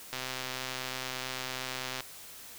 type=click train; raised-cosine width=0.2 ms; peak=-18 dBFS; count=243; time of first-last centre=0.13-2.006 s; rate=129 Hz; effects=white hiss -48 dBFS RMS until 2.58 s